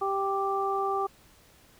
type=harmonic tone; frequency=392 Hz; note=G4; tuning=in tune; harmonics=1 / 2 / 3; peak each=-30 / -30 / -30 dBFS; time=0.01-1.07 s; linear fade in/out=10 ms; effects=pink hiss -58 dBFS RMS until 1.79 s